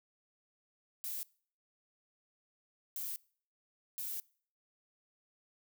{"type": "noise bursts at uneven times", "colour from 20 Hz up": "violet", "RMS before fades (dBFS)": -40, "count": 3, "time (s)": [[1.04, 1.23], [2.96, 3.16], [3.98, 4.2]], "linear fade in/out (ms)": 0, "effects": ["noise-tail reverb RT60 0.5 s tail -24 dB re dry"]}